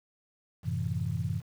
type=chord; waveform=sine; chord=F# half-diminished seventh; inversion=none; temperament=equal; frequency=92.5 / 110 / 130.81 / 164.81 Hz; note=F#2 / A2 / C3 / E3; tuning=0 / 0 / 0 / 0 cents; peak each=-34 dBFS; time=0.63-1.42 s; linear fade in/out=50 ms; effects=tanh soft clip ceiling -18 dBFS + 9-bit